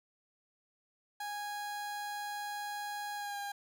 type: tone with pitch glide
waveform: 30% pulse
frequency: 825 to 808.5 Hz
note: G#5 to G#5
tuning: -12 to -47 cents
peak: -35 dBFS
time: 1.2-3.52 s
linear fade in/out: 5 ms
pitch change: -35 cents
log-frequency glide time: 3.16-3.38 s
effects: none